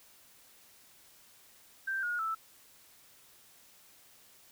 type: tone with pitch steps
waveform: sine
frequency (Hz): 1568 / 1437.9 / 1318.5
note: G6 / F#6 / E6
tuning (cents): 0 / -50 / 0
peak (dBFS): -31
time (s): 1.87-2.35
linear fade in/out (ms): 10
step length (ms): 160
effects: white hiss -60 dBFS RMS until 4.51 s